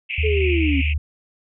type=band-pass noise; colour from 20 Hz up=white; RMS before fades=-27 dBFS; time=0.09-0.94 s; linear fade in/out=20 ms; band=2200 to 2800 Hz; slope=96 dB/octave
type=tone with pitch glide; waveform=sine; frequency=77.1 to 75.25 Hz; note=D#2 to D2; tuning=-15 to +43 cents; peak=-18 dBFS; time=0.18-0.98 s; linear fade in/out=5 ms; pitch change=-42 cents; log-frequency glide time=0.37-0.65 s
type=linear sweep; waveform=sine; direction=down; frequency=440 to 260 Hz; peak=-19 dBFS; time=0.23-0.82 s; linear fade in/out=20 ms
effects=none